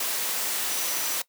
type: tone in noise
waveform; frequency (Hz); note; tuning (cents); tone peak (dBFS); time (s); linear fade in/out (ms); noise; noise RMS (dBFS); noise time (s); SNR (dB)
sine; 5920; F#8; 0; -35; 0.7-1.16; 5; white; -28; 0-1.22; -10
effects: noise-tail reverb RT60 0.1 s tail -19 dB re dry + high-pass 300 Hz 12 dB/octave